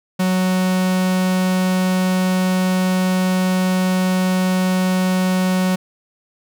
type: tone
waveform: 45% pulse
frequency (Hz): 185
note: F#3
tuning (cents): 0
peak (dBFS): -15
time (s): 0.19-5.76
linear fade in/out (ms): 10
effects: none